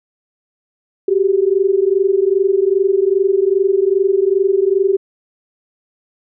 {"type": "tone pair together", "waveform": "sine", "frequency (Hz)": [377.5, 400], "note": ["F#4", "G4"], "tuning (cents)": [35, 35], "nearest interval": "minor second", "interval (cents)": 100, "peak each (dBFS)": -14, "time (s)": [1.08, 4.97], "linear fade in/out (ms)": 5, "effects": []}